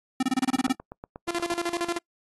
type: tone bursts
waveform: square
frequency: 260 Hz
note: C4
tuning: 11 cents flat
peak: -21 dBFS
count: 10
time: 0.2-0.724 s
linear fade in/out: 5 ms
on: 29 ms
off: 26 ms
type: click train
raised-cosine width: 1 ms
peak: -24 dBFS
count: 8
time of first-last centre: 0.68-1.518 s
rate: 8.35 Hz
type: tone with tremolo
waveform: sawtooth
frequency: 343.7 Hz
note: F4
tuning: 28 cents flat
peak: -21 dBFS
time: 1.27-1.99 s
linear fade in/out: 20 ms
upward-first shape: square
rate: 13 Hz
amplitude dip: 75%
effects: noise-tail reverb RT60 0.1 s tail -26 dB re dry + AAC 32 kbps

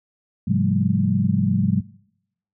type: tone cluster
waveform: sine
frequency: 104.4 / 132.1 / 173.3 / 196.2 / 216.7 Hz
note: G#2 / C3 / F3 / G3 / A3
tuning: +10 / +17 / -13 / +2 / -26 cents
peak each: -24 / -24 / -23 / -21 / -27 dBFS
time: 0.47-1.81 s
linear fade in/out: 10 ms
effects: noise-tail reverb RT60 0.8 s tail -23 dB re dry

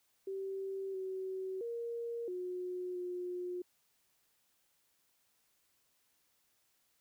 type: tone with pitch steps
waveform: sine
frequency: 387 / 378.1 / 468 / 362.4 / 358.2 Hz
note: G4 / F#4 / A#4 / F#4 / F4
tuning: -22 / +38 / +7 / -36 / +44 cents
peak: -37 dBFS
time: 0.27-3.62 s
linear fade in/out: 5 ms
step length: 670 ms
effects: white hiss -75 dBFS RMS until 7 s

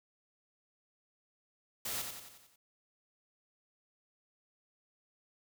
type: noise with echo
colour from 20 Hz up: white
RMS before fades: -38 dBFS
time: 1.85-2.02 s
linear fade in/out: 5 ms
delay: 90 ms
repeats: 6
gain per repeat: -5 dB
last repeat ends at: 2.56 s
effects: none

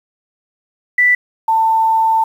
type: tone pair in turn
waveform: sine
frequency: 1975.5 / 892.8 Hz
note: B6 / A5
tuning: 0 / +25 cents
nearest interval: octave + major second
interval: 1375 cents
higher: first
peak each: -8 / -10 dBFS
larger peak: first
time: 0.98-1.15 / 1.48-2.24 s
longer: second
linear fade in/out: 5 ms
effects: 7-bit

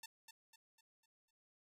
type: tone with echo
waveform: 5% pulse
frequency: 894 Hz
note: A5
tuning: 27 cents sharp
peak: -36 dBFS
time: 0.03-0.06 s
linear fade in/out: 5 ms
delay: 250 ms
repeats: 5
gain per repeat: -7 dB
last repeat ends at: 1.31 s
effects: none

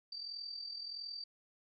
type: tone with amplitude modulation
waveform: sine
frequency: 4644 Hz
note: D8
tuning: 20 cents flat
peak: -39 dBFS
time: 0.12-1.24 s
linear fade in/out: 5 ms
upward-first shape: sine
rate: 41.5 Hz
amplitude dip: 60%
effects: none

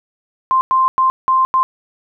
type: tone bursts at uneven times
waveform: sine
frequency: 1046.5 Hz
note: C6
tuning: in tune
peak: -10 dBFS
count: 5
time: 0.51-0.61 / 0.71-0.88 / 0.98-1.1 / 1.28-1.45 / 1.54-1.63 s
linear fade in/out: 0 ms
effects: none

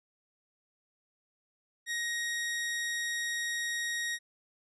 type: tone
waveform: sawtooth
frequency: 1881 Hz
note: A#6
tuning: 15 cents sharp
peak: -28 dBFS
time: 1.86-4.19 s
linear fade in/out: 50 ms
effects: resampled to 24000 Hz

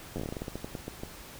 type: slowing click train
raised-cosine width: 2 ms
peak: -22 dBFS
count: 17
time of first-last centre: 0.16-1.034 s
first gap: 10 ms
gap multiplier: 1.2
effects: pink hiss -47 dBFS RMS until 1.39 s

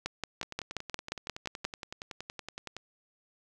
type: two click trains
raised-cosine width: 0.2 ms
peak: -15 / -22 dBFS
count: 10 / 26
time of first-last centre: 0.06-1.65 / 0.43-2.766 s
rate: 5.66 / 10.7 Hz
effects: none

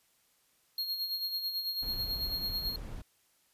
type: tone with tremolo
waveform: square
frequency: 4262 Hz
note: C8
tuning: 31 cents sharp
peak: -31 dBFS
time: 0.78-2.76 s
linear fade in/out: 2 ms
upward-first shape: sine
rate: 9.1 Hz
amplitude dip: 55%
type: noise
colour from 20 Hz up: brown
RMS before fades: -41 dBFS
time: 1.82-3.02 s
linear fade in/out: 10 ms
effects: white hiss -70 dBFS RMS until 3.53 s + resampled to 32000 Hz

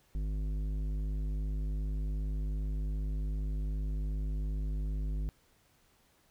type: tone with tanh clipping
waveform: sine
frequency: 51.3 Hz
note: G#1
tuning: 21 cents flat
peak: -33 dBFS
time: 0.15-5.29 s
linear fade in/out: 0 ms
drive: 12 dB
effects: pink hiss -68 dBFS RMS until 6.3 s

